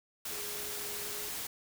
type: tone in noise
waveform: sine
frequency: 415.3 Hz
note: G#4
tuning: in tune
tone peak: -47 dBFS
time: 0.31-1.29 s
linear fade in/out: 5 ms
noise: white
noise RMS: -39 dBFS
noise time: 0.25-1.47 s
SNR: -11 dB
effects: none